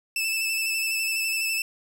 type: tone with vibrato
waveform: sawtooth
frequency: 2637 Hz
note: E7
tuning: in tune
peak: -21 dBFS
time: 0.16-1.62 s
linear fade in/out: 2 ms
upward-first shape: square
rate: 12 Hz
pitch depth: 18 cents each way
effects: none